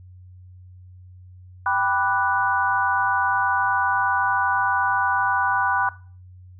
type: chord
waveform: sine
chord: G major seventh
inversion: none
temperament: equal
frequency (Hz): 784 / 987.8 / 1174.7 / 1480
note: G5 / B5 / D6 / F#6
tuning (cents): 0 / 0 / 0 / 0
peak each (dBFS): -25 / -23 / -27 / -23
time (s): 1.66-5.89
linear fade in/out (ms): 2
effects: noise-tail reverb RT60 0.4 s tail -18 dB re dry + added 91 Hz sine -42 dBFS peak until 6.59 s